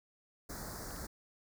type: band-stop noise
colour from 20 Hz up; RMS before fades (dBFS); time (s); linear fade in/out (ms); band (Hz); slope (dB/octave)
pink; -44; 0.49-1.07; 10; 1900 to 4400; 48
type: clicks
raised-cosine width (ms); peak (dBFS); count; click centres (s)
0.2; -37; 2; 0.908 / 0.963
effects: none